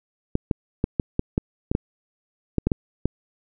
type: clicks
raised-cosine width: 3 ms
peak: -7 dBFS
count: 12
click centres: 0.354 / 0.512 / 0.841 / 0.998 / 1.194 / 1.379 / 1.715 / 1.751 / 2.583 / 2.67 / 2.718 / 3.056 s
effects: none